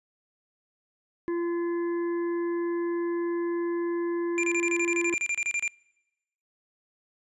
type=harmonic tone; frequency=342.9 Hz; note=F4; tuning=32 cents flat; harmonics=1 / 3 / 5 / 6; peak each=-26 / -40 / -44 / -51 dBFS; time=1.28-5.14 s; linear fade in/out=0 ms
type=tone bursts; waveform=square; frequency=2385 Hz; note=D7; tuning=26 cents sharp; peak=-26 dBFS; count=16; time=4.38-5.678 s; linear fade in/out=0 ms; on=53 ms; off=30 ms
effects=noise-tail reverb RT60 1.0 s tail -26 dB re dry + resampled to 24000 Hz